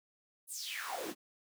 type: noise with high-pass filter sweep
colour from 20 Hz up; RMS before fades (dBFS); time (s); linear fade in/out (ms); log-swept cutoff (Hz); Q
pink; -41; 0.47-1.15; 50; 11000 to 220; 5.5
effects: none